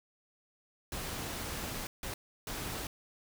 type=noise bursts at uneven times; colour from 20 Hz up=pink; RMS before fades=-39 dBFS; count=3; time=0.92-1.87 / 2.03-2.14 / 2.47-2.87 s; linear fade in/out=2 ms; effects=none